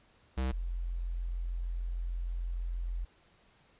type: tone pair in turn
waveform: square / sine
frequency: 64.8 / 43.25 Hz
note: C2 / F1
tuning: -16 / -16 cents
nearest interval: perfect fifth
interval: 700 cents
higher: first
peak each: -30 / -32 dBFS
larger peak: first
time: 0.37-0.52 / 0.52-3.05 s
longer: second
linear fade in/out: 10 ms
effects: pink hiss -65 dBFS RMS until 3.79 s + resampled to 8000 Hz